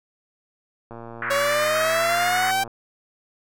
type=click train; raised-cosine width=1 ms; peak=-24 dBFS; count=206; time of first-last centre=0.91-2.677 s; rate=116 Hz
type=band-pass noise; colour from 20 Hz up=white; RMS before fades=-28 dBFS; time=1.22-2.51 s; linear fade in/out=2 ms; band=1100 to 2000 Hz; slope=48 dB/octave
type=exponential sweep; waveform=sawtooth; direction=up; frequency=554.4 to 784 Hz; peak=-16 dBFS; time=1.3-2.64 s; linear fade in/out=10 ms
effects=none